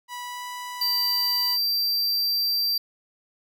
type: tone with pitch glide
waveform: sawtooth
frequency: 980 to 986.2 Hz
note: B5 to B5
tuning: -14 to -3 cents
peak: -29 dBFS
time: 0.08-1.58 s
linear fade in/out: 50 ms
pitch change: +11 cents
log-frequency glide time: 0.24-0.45 s
type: tone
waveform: square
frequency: 4699 Hz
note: D8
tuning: in tune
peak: -22 dBFS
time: 0.81-2.78 s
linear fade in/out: 5 ms
effects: none